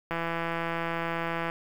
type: click train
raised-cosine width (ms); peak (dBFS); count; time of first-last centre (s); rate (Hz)
0.5; -16; 233; 0.11-1.499; 167
effects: 8-bit

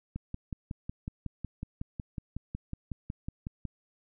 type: click train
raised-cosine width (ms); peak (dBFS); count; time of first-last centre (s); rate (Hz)
5; -23; 20; 0.16-3.653; 5.44
effects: none

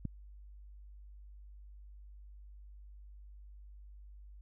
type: click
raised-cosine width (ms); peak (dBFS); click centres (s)
5; -24; 0.053
effects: added 50 Hz sine -50 dBFS peak until 4.41 s

